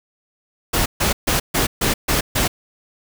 pink noise bursts, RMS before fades -18 dBFS, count 7, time 0.73-2.48 s, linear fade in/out 10 ms, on 130 ms, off 140 ms, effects none

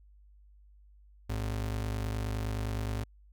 square ring-modulated tone, 81.7 Hz, E2, 15 cents flat, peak -29 dBFS, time 1.29-3.04 s, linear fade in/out 10 ms, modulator 24.8 Hz, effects added 50 Hz sine -55 dBFS peak until 3.32 s

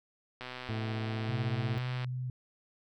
click train, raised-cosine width 0.3 ms, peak -25 dBFS, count 207, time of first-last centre 0.41-2.045 s, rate 126 Hz
harmonic tone, 110 Hz, A2, in tune, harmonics 1 / 2 / 3 / 4 / 6 / 7, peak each -34 / -40 / -44 / -46 / -50 / -51 dBFS, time 0.69-1.78 s, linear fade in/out 0 ms
sine tone with vibrato, 126.3 Hz, B2, 39 cents sharp, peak -33 dBFS, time 1.29-2.3 s, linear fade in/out 2 ms, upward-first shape square, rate 3.6 Hz, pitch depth 8 cents each way
effects none

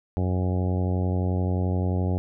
harmonic tone, 91.5 Hz, F#2, 19 cents flat, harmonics 1 / 2 / 3 / 4 / 5 / 6 / 7 / 8 / 9, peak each -23 / -29 / -33 / -35 / -37 / -39 / -40 / -41 / -42 dBFS, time 0.17-2.18 s, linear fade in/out 0 ms, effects none

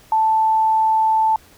sine tone, 880 Hz, A5, in tune, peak -13 dBFS, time 0.12-1.36 s, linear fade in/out 2 ms, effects pink hiss -49 dBFS RMS until 1.57 s

